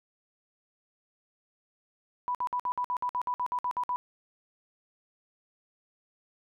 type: tone bursts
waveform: sine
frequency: 987.8 Hz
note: B5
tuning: in tune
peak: -27 dBFS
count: 14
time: 2.28-3.96 s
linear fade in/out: 0 ms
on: 68 ms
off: 56 ms
effects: none